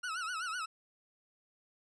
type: tone with vibrato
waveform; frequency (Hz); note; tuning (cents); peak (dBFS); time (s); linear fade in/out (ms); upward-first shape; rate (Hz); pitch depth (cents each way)
40% pulse; 1380; F6; -21; -35; 0.03-0.66; 10; sine; 7.9; 140
effects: resampled to 22050 Hz